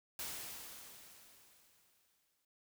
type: noise with exponential decay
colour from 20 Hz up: white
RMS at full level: -42 dBFS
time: 0.19-2.45 s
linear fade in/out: 2 ms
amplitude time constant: 490 ms
effects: none